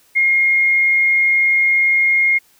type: tone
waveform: sine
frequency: 2139 Hz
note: C7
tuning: 38 cents sharp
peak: -11 dBFS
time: 0.15-2.39 s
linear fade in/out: 20 ms
effects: white hiss -54 dBFS RMS until 2.59 s